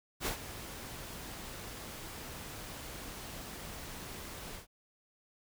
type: noise with ADSR envelope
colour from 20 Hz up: pink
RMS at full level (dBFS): -33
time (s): 0.2-4.67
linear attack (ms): 64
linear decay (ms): 100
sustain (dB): -12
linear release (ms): 120
effects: none